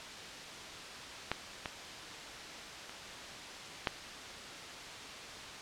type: clicks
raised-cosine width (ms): 0.3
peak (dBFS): -15 / -20 / -30 / -13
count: 4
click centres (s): 1.316 / 1.658 / 2.895 / 3.872
effects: white hiss -45 dBFS RMS until 5.61 s + low-pass 5000 Hz 12 dB/octave